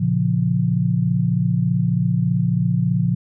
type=chord; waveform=sine; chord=Bb minor; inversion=none; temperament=just; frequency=116.54 / 139.85 / 174.81 Hz; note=Bb2 / Db3 / F3; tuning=0 / +16 / +2 cents; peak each=-21 / -21 / -19 dBFS; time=0-3.15 s; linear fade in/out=10 ms; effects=none